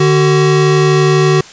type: tone pair together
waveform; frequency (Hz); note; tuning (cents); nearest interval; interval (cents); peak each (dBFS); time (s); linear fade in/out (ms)
square; 149.77 / 377.4; D3 / F#4; +34 / +34; octave + major third; 1600; -11; 0-1.41; 5
effects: white hiss -35 dBFS RMS until 1.52 s + resampled to 16000 Hz